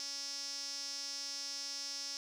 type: tone with band-pass filter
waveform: sawtooth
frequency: 280.1 Hz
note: C#4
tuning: 18 cents sharp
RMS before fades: -42 dBFS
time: 0-2.17 s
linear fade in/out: 0 ms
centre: 5400 Hz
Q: 7.7
effects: none